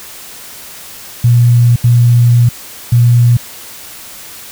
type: tone bursts at uneven times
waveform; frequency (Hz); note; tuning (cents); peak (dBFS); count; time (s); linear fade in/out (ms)
sine; 120; B2; -49; -4; 3; 1.24-1.76 / 1.84-2.49 / 2.92-3.37; 5
effects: white hiss -31 dBFS RMS until 4.51 s